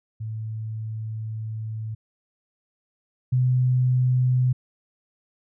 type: tone pair in turn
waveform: sine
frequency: 110 / 126.62 Hz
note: A2 / B2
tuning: 0 / +44 cents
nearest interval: major second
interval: 244 cents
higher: second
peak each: -28 / -17 dBFS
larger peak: second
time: 0.2-1.95 / 3.32-4.53 s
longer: first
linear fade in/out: 10 ms
effects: none